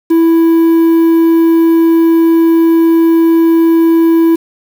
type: tone with quantisation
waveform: triangle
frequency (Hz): 330.1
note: E4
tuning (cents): +2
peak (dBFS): -3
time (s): 0.1-4.36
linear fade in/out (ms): 10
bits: 5
effects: none